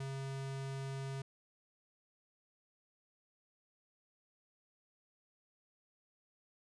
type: tone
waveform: square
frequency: 135.6 Hz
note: C#3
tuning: 38 cents flat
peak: -40 dBFS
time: 0-1.22 s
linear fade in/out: 5 ms
effects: resampled to 22050 Hz